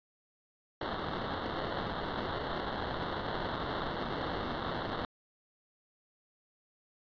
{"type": "noise with sample-and-hold", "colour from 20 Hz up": "violet", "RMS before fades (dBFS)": -36, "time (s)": [0.81, 5.05], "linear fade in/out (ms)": 2, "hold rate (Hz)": 2450, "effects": ["resampled to 11025 Hz"]}